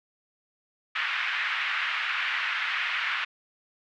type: band-pass noise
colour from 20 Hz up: pink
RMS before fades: -29 dBFS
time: 0.95-3.25 s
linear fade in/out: 10 ms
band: 1400 to 2800 Hz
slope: 24 dB/octave
effects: none